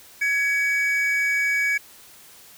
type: tone pair together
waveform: triangle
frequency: 1669.4 / 2266 Hz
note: G#6 / C#7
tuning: +9 / +37 cents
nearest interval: perfect fourth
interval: 528 cents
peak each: -23 / -19 dBFS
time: 0.21-1.78 s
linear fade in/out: 10 ms
effects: white hiss -48 dBFS RMS until 2.57 s